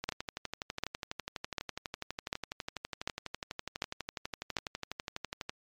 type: two click trains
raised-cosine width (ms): 0.2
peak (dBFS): -14 / -19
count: 7 / 67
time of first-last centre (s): 0.09-4.568 / 0.04-5.495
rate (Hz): 1.34 / 12.1
effects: MP3 96 kbps